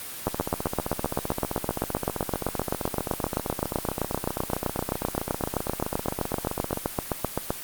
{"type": "two click trains", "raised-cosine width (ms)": 1, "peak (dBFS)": [-9, -13], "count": [57, 101], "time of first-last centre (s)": [[0.27, 7.505], [0.28, 6.774]], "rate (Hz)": [7.74, 15.4], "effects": ["white hiss -37 dBFS RMS until 7.63 s", "Opus 32 kbps"]}